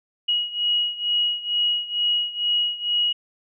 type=beating tone pair; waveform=sine; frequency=2900 / 2902.2 Hz; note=F#7 / F#7; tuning=-35 / -34 cents; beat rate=2.2 Hz; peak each=-22 / -25 dBFS; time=0.28-3.13 s; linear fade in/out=10 ms; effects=none